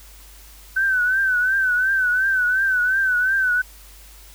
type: tone with vibrato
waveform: sine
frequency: 1521 Hz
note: F#6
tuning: 47 cents sharp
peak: -16 dBFS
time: 0.76-3.62 s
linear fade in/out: 10 ms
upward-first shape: triangle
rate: 2.8 Hz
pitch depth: 88 cents each way
effects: added 50 Hz sine -44 dBFS peak until 4.34 s + white hiss -47 dBFS RMS until 4.34 s